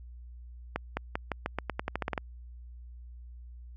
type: accelerating click train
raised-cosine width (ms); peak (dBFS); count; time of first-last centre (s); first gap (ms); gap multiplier
0.5; -15; 14; 0.76-2.178; 210; 0.88
effects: added 60 Hz sine -44 dBFS peak until 3.76 s + AAC 64 kbps